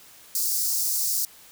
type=high-pass noise; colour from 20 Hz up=white; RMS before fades=-25 dBFS; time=0.35-1.25 s; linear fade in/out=2 ms; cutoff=4600 Hz; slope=48 dB/octave; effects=white hiss -50 dBFS RMS until 1.51 s